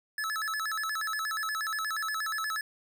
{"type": "tone with vibrato", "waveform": "square", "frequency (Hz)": 1497, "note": "F#6", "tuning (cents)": 20, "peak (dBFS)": -31, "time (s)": [0.18, 2.61], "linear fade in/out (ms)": 2, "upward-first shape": "square", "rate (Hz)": 8.4, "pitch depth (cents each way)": 240, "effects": []}